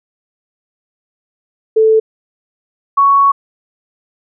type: tone pair in turn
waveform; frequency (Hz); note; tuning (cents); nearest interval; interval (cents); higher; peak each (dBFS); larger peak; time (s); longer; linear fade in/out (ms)
sine; 440 / 1113.9; A4 / C#6; 0 / +8; octave + major third; 1608; second; -6; neither; 1.76-2 / 2.97-3.32; second; 10
effects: none